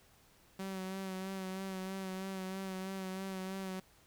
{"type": "tone with vibrato", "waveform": "sawtooth", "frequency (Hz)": 190, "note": "F#3", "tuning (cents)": 46, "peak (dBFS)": -35, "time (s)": [0.59, 3.8], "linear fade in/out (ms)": 5, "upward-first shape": "sine", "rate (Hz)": 3.1, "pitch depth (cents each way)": 28, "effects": ["pink hiss -65 dBFS RMS until 4.06 s"]}